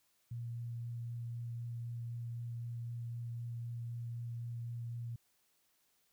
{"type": "tone with vibrato", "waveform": "sine", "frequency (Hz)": 118, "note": "A#2", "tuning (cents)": 22, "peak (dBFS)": -39, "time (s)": [0.31, 5.16], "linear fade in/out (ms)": 5, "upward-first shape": "sine", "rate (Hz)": 3.9, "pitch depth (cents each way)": 8, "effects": ["white hiss -75 dBFS RMS until 6.12 s"]}